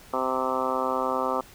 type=harmonic tone; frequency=130 Hz; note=C3; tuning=11 cents flat; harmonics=2 / 3 / 4 / 5 / 6 / 7 / 8 / 9 / 10; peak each=-34 / -34 / -30 / -34 / -34 / -32 / -34 / -30 / -35 dBFS; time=0.13-1.41 s; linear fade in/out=5 ms; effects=pink hiss -50 dBFS RMS until 1.54 s